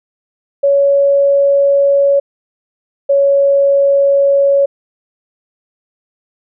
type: tone pair in turn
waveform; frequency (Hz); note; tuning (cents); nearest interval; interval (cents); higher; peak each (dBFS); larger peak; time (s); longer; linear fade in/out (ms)
sine; 560 / 557.8; C#5 / C#5; +18 / +11; unison; 7; first; -7; neither; 0.63-2.2 / 3.09-4.66; neither; 10
effects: none